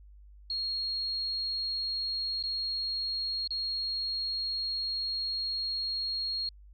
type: tone with dropouts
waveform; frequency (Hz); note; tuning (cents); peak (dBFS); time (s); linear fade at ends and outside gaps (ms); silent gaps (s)
sine; 4279; C8; +38; -30; 0.5-6.49; 2; 2.427-2.437 / 3.475-3.506
effects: added 50 Hz sine -50 dBFS peak until 6.73 s